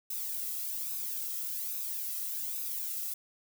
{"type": "noise with flanger", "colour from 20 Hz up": "violet", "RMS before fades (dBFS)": -36, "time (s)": [0.1, 3.14], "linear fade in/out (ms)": 5, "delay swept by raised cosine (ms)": [0.78, 1.56], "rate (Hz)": 1.2, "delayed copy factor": 0.6, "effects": []}